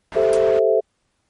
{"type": "low-pass noise", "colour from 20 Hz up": "white", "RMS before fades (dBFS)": -33, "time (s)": [0.12, 0.59], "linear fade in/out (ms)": 0, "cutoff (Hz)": 1400, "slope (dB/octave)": 12}
{"type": "chord", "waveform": "sine", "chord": "A minor seventh", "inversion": "third", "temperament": "equal", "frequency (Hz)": [392, 440, 523.3, 659.3], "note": ["G4", "A4", "C5", "E5"], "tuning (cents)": [0, 0, 0, 0], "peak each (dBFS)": [-21, -17, -20, -19], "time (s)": [0.15, 0.81], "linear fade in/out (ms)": 20}
{"type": "noise with exponential decay", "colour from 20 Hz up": "blue", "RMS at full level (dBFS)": -24, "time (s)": [0.33, 0.44], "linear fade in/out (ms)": 0, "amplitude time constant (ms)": 22}
{"effects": ["pink hiss -69 dBFS RMS until 1.29 s", "MP3 48 kbps"]}